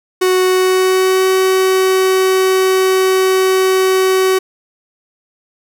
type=tone with pitch glide; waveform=45% pulse; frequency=370.3 to 377.2 Hz; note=F#4 to F#4; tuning=+1 to +33 cents; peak=-10 dBFS; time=0.21-4.39 s; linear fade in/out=10 ms; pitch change=+32 cents; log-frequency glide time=0.43-1.27 s; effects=none